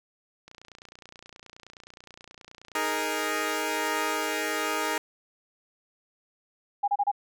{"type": "click train", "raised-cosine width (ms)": 0.2, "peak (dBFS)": -29, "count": 77, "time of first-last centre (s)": [0.48, 3.056], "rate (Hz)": 29.5}
{"type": "chord", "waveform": "10% pulse", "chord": "D# suspended fourth", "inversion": "none", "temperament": "equal", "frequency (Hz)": [311.1, 415.3, 466.2], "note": ["D#4", "G#4", "A#4"], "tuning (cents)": [0, 0, 0], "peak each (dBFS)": -23, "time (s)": [2.75, 4.98], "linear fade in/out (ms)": 2}
{"type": "tone bursts", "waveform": "sine", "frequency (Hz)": 812, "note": "G#5", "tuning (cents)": -39, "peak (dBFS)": -21, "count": 4, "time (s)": [6.83, 7.116], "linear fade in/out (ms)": 10, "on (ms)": 49, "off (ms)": 30}
{"effects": []}